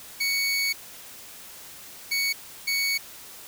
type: tone bursts at uneven times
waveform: 25% pulse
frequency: 2228 Hz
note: C#7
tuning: 8 cents sharp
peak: -19 dBFS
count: 3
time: 0.2-0.73 / 2.11-2.33 / 2.67-2.98 s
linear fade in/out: 10 ms
effects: white hiss -44 dBFS RMS until 3.47 s